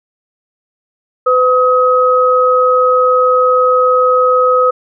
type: tone pair together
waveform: sine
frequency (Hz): 505.5 / 1268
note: B4 / D#6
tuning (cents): +40 / +32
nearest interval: octave + major third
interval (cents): 1592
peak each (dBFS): -10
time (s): 1.26-4.71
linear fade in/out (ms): 10
effects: none